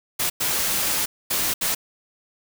white noise bursts at uneven times, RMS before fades -23 dBFS, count 4, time 0.19-0.3 / 0.4-1.06 / 1.3-1.54 / 1.61-1.75 s, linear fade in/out 10 ms, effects none

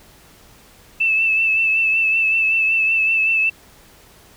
sine tone with vibrato, 2637 Hz, E7, in tune, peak -14 dBFS, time 1-3.5 s, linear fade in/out 10 ms, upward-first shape triangle, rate 5.3 Hz, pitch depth 37 cents each way, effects pink hiss -48 dBFS RMS until 4.36 s

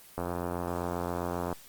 click train, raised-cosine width 1 ms, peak -18 dBFS, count 119, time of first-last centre 0.18-1.527 s, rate 87.6 Hz, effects white hiss -53 dBFS RMS until 1.68 s + Opus 24 kbps

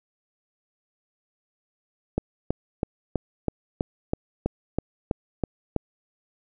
click train, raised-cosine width 2 ms, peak -10 dBFS, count 12, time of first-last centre 2.18-5.763 s, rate 3.07 Hz, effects none

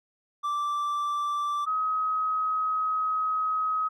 triangle / sine tone pair in turn, 1171 / 1268.5 Hz, D6 / D#6, -5 / +33 cents, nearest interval minor second, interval 138 cents, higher second, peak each -24 dBFS, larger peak neither, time 0.43-1.66 / 1.66-3.89 s, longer second, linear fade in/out 20 ms, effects none

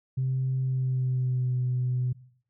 sine tone with pitch glide, 130.81 to 125.63 Hz, C3 to B2, 0 to +30 cents, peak -23 dBFS, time 0.17-2.13 s, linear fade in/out 10 ms, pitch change -70 cents, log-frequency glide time 0.61-1.57 s, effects noise-tail reverb RT60 0.6 s tail -20 dB re dry + tanh soft clip ceiling -20 dBFS

